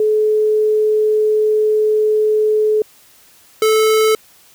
sine / square tone pair in turn, 428.9 / 435.9 Hz, A4 / A4, -44 / -16 cents, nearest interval unison, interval 28 cents, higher second, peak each -11 dBFS, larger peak neither, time 0-2.82 / 3.62-4.15 s, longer first, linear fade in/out 2 ms, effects white hiss -48 dBFS RMS until 4.54 s

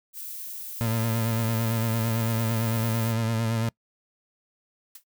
violet noise, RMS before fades -37 dBFS, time 0.13-3.15 s, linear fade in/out 50 ms
30% pulse tone with vibrato, 113.4 Hz, A#2, 47 cents flat, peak -21 dBFS, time 0.81-3.69 s, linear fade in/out 0 ms, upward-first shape sine, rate 8.9 Hz, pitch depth 43 cents each way
blue noise with exponential decay, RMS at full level -38 dBFS, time 4.95-5.04 s, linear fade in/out 5 ms, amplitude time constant 19 ms
effects noise-tail reverb RT60 0.1 s tail -26 dB re dry

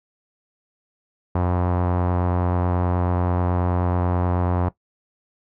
sawtooth tone with low-pass filter, 89.3 Hz, F2, 39 cents sharp, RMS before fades -21 dBFS, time 1.35-4.69 s, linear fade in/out 5 ms, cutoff 980 Hz, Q 1.7, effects noise-tail reverb RT60 0.1 s tail -17 dB re dry

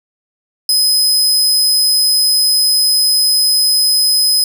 sawtooth tone, 5050 Hz, D#8, 25 cents sharp, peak -7 dBFS, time 0.69-4.44 s, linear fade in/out 2 ms, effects none

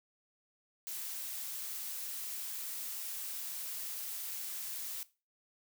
blue noise, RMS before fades -41 dBFS, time 0.87-5.03 s, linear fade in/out 0 ms, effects noise-tail reverb RT60 0.3 s tail -18 dB re dry

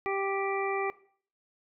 harmonic tone, 392 Hz, G4, in tune, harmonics 1 / 2 / 3 / 5 / 6, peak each -31 / -34 / -36 / -38 / -39 dBFS, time 0.06-0.9 s, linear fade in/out 0 ms, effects noise-tail reverb RT60 0.5 s tail -18 dB re dry

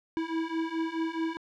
square beating tone pair, 323.2 / 327.9 Hz, E4 / E4, -34 / -9 cents, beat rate 4.7 Hz, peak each -34 / -32 dBFS, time 0.17-1.37 s, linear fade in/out 0 ms, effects low-pass 3000 Hz 12 dB/octave

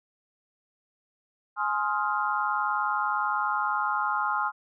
sine chord, F minor seventh, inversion first, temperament just, 838.1 / 1047.7 / 1257.2 / 1396.9 Hz, Ab5 / C6 / Eb6 / F6, +16 / +2 / +18 / 0 cents, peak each -30 dBFS, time 1.56-4.52 s, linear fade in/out 50 ms, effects none

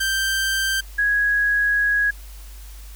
sawtooth / sine tone pair in turn, 1568 / 1661.2 Hz, G6 / G#6, 0 / 0 cents, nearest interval minor second, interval 100 cents, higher second, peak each -16 dBFS, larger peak neither, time 0-0.81 / 0.98-2.11 s, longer second, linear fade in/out 10 ms, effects added 50 Hz sine -36 dBFS peak until 2.95 s + white hiss -47 dBFS RMS until 2.95 s

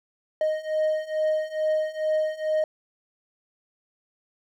triangle beating tone pair, 620 / 622.3 Hz, D#5 / D#5, -6 / 0 cents, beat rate 2.3 Hz, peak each -25 / -23 dBFS, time 0.41-2.64 s, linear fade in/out 2 ms, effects none

